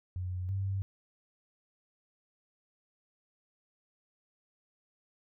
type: tone pair in turn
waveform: sine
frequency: 91 / 97.14 Hz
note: F#2 / G2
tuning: -28 / -15 cents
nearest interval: minor second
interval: 113 cents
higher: second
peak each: -33 / -30 dBFS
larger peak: second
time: 0.16-0.49 / 0.49-0.82 s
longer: neither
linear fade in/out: 0 ms
effects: none